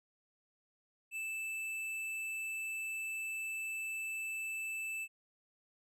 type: tone with tanh clipping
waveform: sine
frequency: 2638 Hz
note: E7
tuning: 1 cent sharp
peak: -39 dBFS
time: 1.11-5.08 s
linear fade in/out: 50 ms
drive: 12 dB
effects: none